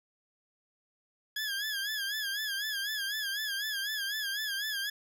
20% pulse tone with vibrato, 1661.2 Hz, G#6, in tune, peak -27 dBFS, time 1.36-4.9 s, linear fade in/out 5 ms, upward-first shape sine, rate 4 Hz, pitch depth 92 cents each way, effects none

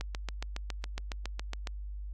click train, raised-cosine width 0.2 ms, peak -19 dBFS, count 13, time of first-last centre 0.01-1.672 s, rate 7.22 Hz, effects added 50 Hz sine -37 dBFS peak until 2.13 s + AAC 48 kbps

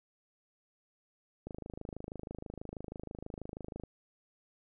click train, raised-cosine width 2 ms, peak -28 dBFS, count 63, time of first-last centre 1.47-3.836 s, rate 26.2 Hz, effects none

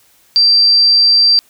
sine tone, 4699 Hz, D8, in tune, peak -6 dBFS, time 0.36-1.39 s, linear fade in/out 0 ms, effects white hiss -51 dBFS RMS until 1.49 s

